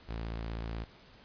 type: tone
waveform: sawtooth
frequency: 56.1 Hz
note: A1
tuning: 34 cents sharp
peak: -32 dBFS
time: 0.08-0.85 s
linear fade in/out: 20 ms
effects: pink hiss -57 dBFS RMS until 1.24 s + resampled to 11025 Hz